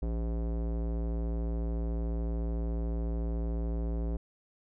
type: tone with low-pass filter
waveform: square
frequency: 56.9 Hz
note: A#1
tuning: 41 cents flat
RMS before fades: -32 dBFS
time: 0.02-4.17 s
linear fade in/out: 5 ms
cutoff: 510 Hz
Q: 1.2
effects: none